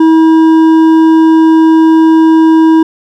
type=tone with hard clipping; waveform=sine; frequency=321.5 Hz; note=E4; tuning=43 cents flat; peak=-4 dBFS; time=0-2.83 s; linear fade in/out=5 ms; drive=7 dB; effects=none